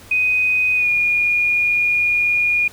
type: tone with pitch glide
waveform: sine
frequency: 2500 to 2434 Hz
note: D#7 to D#7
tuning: +8 to -39 cents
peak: -14 dBFS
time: 0.11-2.68 s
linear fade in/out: 5 ms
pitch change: -47 cents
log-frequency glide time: 0.75-0.89 s
effects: added 93 Hz sine -46 dBFS peak until 2.72 s + pink hiss -43 dBFS RMS until 2.72 s